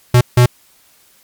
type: tone bursts at uneven times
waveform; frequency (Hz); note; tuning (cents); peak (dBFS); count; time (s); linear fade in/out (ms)
square; 123; B2; -7; -6; 2; 0.14-0.21 / 0.37-0.46; 5
effects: white hiss -51 dBFS RMS until 1.23 s + MP3 96 kbps